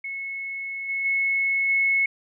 sine tone with level steps, 2191 Hz, C#7, 21 cents flat, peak -29 / -24 / -20 / -18 dBFS, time 0.04-2.06 s, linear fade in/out 5 ms, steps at 0.88 / 1.04 / 1.68 s, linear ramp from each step 20 ms, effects none

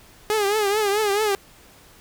sawtooth tone with vibrato, 414.9 Hz, G#4, 2 cents flat, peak -15 dBFS, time 0.3-1.35 s, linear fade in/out 0 ms, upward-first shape triangle, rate 4.6 Hz, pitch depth 110 cents each way, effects pink hiss -50 dBFS RMS until 2 s

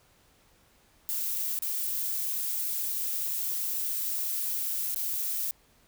violet noise with dropouts, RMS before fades -31 dBFS, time 1.09-5.51 s, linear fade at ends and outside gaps 0 ms, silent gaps 1.59-1.622 / 4.946-4.96 s, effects pink hiss -63 dBFS RMS until 5.87 s

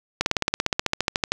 slowing click train, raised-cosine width 0.2 ms, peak -3 dBFS, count 18, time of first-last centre 0.21-1.32 s, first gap 51 ms, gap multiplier 1.03, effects 7-bit

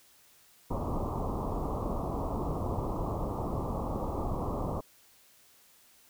pink low-pass noise, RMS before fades -33 dBFS, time 0.7-4.81 s, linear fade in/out 10 ms, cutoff 1200 Hz, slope 96 dB/octave, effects white hiss -61 dBFS RMS until 6.09 s

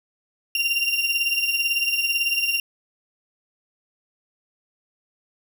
35% pulse beating tone pair, 2767 / 2785 Hz, F7 / F7, -17 / -5 cents, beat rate 18 Hz, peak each -21 / -23 dBFS, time 0.55-2.6 s, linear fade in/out 2 ms, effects none

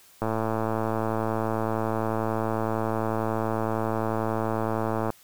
click train, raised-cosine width 1 ms, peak -13 dBFS, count 543, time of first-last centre 0.22-5.103 s, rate 111 Hz, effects white hiss -55 dBFS RMS until 5.23 s

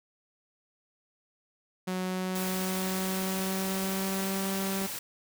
sawtooth tone with pitch glide, 184.6 to 193.44 Hz, F#3 to G3, -4 to -23 cents, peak -26 dBFS, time 1.87-4.87 s, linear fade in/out 10 ms, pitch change +81 cents, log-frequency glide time 2-4.38 s
white noise, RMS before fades -37 dBFS, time 2.35-4.99 s, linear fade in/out 5 ms
clicks, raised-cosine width 2 ms, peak -33 dBFS, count 4, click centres 3.224 / 3.393 / 3.841 / 4.817 s
effects none

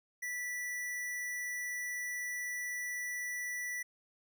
square tone, 1964 Hz, B6, 10 cents flat, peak -37 dBFS, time 0.22-3.83 s, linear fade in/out 10 ms, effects none

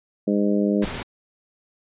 harmonic tone, 102.3 Hz, G#2, 26 cents flat, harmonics 2 / 3 / 4 / 5 / 6, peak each -20 / -24 / -26 / -28 / -30 dBFS, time 0.27-0.85 s, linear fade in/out 10 ms
pink noise, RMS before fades -30 dBFS, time 0.82-1.03 s, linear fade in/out 5 ms
effects resampled to 8000 Hz

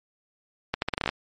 accelerating click train, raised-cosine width 0.3 ms, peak -9 dBFS, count 10, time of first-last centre 0.74-1.091 s, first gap 81 ms, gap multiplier 0.8, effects MP3 48 kbps

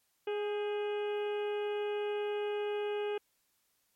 harmonic tone with a mistuned harmonic, 415.3 Hz, G#4, in tune, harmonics 1 / 2 / 3 / 4 / 5 / 6 / 7 / 8, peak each -32 / -43 / -51 / -49 / -54 / -49 / -50 / -60 dBFS, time 0.27-3.18 s, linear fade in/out 5 ms, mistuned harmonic 4, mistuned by -66 cents, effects white hiss -75 dBFS RMS until 3.95 s + MP3 64 kbps

